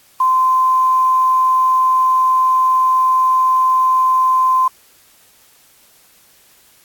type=tone with quantisation; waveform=sine; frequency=1034 Hz; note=C6; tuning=21 cents flat; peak=-10 dBFS; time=0.2-4.68 s; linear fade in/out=5 ms; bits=6; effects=white hiss -50 dBFS RMS until 6.84 s + AAC 64 kbps